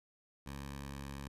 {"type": "tone with notch filter", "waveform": "10% pulse", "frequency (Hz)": 69.3, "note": "C#2", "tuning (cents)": 0, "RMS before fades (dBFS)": -45, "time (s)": [0.46, 1.28], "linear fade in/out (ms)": 5, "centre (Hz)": 380, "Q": 1.4, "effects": ["resampled to 32000 Hz"]}